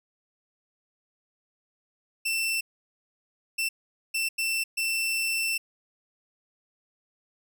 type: tone bursts at uneven times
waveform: sawtooth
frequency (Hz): 2681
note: E7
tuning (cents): +29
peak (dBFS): -22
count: 5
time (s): 2.25-2.61 / 3.58-3.69 / 4.14-4.29 / 4.38-4.64 / 4.77-5.58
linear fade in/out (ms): 10
effects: none